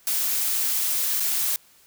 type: noise with dropouts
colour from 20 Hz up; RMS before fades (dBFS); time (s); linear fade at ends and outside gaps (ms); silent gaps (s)
blue; -24; 0.07-1.56; 1; 1.199-1.203
effects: white hiss -56 dBFS RMS until 1.86 s